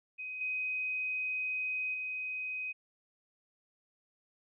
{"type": "tone with level steps", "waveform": "sine", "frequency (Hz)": 2514, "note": "D#7", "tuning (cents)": 17, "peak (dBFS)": [-38, -32, -35], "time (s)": [0.18, 2.73], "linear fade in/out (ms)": 20, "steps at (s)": [0.41, 1.94], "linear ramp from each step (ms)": 2, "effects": []}